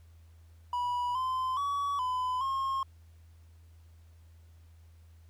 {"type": "tone with pitch steps", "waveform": "triangle", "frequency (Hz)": [978, 1031, 1133, 1009, 1075], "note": ["B5", "C6", "C#6", "B5", "C6"], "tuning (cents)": [-17, -26, 37, 37, 47], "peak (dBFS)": -27, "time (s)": [0.73, 2.83], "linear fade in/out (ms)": 2, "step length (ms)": 420, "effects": ["added 82 Hz sine -53 dBFS peak until 5.29 s", "pink hiss -70 dBFS RMS until 5.29 s"]}